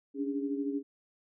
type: tone cluster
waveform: sine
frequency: 281 / 293.9 / 408.2 Hz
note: C#4 / D4 / G#4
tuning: +24 / +1 / -30 cents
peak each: -32 / -38 / -38 dBFS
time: 0.14-0.83 s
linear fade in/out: 50 ms
effects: none